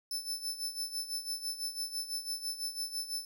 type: tone with tremolo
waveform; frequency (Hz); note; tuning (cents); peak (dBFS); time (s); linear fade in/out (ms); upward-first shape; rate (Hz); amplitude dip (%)
sawtooth; 5274; E8; 0; -30; 0.11-3.25; 2; sine; 6; 75
effects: none